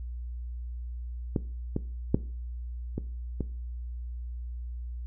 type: clicks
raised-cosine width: 3 ms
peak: -12 / -14 / -8 / -17 / -17 dBFS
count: 5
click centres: 1.362 / 1.764 / 2.145 / 2.98 / 3.407 s
effects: noise-tail reverb RT60 0.4 s tail -18 dB re dry + added 60 Hz sine -34 dBFS peak until 5.06 s